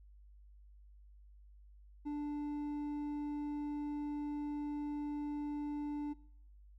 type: tone with hard clipping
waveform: sine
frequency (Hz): 293.7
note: D4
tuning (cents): 0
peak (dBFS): -38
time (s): 2.05-6.14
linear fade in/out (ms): 20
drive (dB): 5
effects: noise-tail reverb RT60 0.7 s tail -23 dB re dry + added 50 Hz sine -56 dBFS peak until 6.78 s